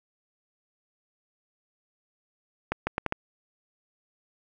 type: accelerating click train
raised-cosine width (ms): 0.5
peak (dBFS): -11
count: 5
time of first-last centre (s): 2.72-3.124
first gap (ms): 150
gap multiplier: 0.74
effects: none